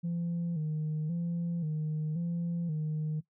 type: tone with vibrato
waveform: sine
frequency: 162.3 Hz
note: E3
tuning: 27 cents flat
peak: -28 dBFS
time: 0.03-3.21 s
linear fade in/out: 20 ms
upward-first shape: square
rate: 0.94 Hz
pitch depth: 88 cents each way
effects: noise-tail reverb RT60 0.1 s tail -19 dB re dry + tanh soft clip ceiling -28 dBFS